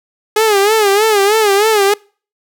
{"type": "tone with vibrato", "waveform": "sawtooth", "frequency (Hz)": 417.6, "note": "G#4", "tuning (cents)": 10, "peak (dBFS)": -5, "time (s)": [0.36, 1.94], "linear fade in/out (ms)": 5, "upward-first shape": "sine", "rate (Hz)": 3.2, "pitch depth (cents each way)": 110, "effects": ["noise-tail reverb RT60 0.4 s tail -26 dB re dry"]}